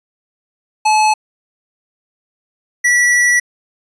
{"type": "tone pair in turn", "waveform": "square", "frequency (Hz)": [860, 1948], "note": ["A5", "B6"], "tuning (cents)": [-40, -24], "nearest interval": "octave + major second", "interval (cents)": 1416, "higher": "second", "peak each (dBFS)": -10, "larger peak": "neither", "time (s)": [[0.85, 1.14], [2.84, 3.4]], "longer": "second", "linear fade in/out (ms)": 10, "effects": ["resampled to 22050 Hz"]}